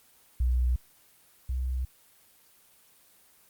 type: tone pair in turn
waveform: sine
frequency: 61.7 / 63.77 Hz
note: B1 / C2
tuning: -1 / -44 cents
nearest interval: minor second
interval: 57 cents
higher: second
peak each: -22 / -27 dBFS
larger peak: first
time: 0.4-0.76 / 1.49-1.85 s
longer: neither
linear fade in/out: 5 ms
effects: white hiss -60 dBFS RMS until 3.49 s + Opus 24 kbps